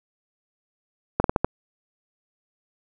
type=slowing click train; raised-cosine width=1 ms; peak=-4 dBFS; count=5; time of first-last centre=1.2-1.446 s; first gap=42 ms; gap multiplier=1.26; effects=none